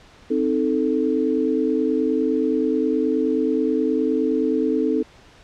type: chord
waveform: sine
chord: A diminished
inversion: first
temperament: equal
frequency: 261.6 / 311.1 / 440 Hz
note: C4 / Eb4 / A4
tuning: 0 / 0 / 0 cents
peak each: -22 dBFS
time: 0.3-5.03 s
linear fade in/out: 10 ms
effects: pink hiss -49 dBFS RMS until 5.43 s + low-pass 5000 Hz 12 dB/octave